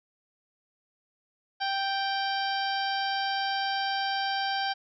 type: harmonic tone with a mistuned harmonic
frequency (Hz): 784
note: G5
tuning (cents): 0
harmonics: 1 / 2 / 3 / 4 / 5 / 6 / 7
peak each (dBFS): -29 / -33 / -42 / -36 / -42 / -37 / -42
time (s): 1.6-4.74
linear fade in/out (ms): 20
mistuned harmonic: 5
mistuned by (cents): -30
effects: none